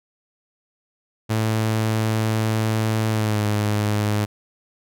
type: tone with pitch glide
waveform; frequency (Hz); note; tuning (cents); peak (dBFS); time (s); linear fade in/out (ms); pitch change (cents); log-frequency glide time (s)
sawtooth; 110 to 104.85; A2 to G#2; 0 to +17; -15; 1.29-4.26; 20; -83; 3.11-3.43
effects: none